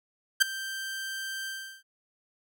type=tone with ADSR envelope; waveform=sawtooth; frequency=1568 Hz; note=G6; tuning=in tune; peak=-11 dBFS; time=0.4-1.83 s; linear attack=20 ms; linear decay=7 ms; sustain=-19 dB; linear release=360 ms; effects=none